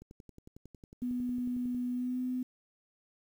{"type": "click train", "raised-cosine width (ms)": 3, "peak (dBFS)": -37, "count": 20, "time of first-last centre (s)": [0.02, 1.747], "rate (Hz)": 11}
{"type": "tone with pitch glide", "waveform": "sine", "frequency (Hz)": [246.9, 252.8], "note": ["B3", "B3"], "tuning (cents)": [0, 41], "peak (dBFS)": -31, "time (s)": [1.02, 2.43], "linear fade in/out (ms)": 5, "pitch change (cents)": 41, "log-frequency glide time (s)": [1.92, 2.19]}
{"effects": ["10-bit"]}